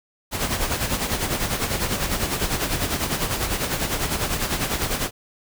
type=noise with tremolo; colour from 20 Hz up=pink; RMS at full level=-22 dBFS; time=0.31-5.11 s; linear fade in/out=50 ms; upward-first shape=sine; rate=10 Hz; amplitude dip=60%; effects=none